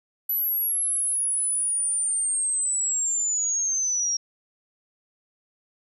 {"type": "linear sweep", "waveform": "sine", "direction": "down", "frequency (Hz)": [11930, 5588], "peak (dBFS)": -22, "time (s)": [0.29, 4.17], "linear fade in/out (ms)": 5, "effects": []}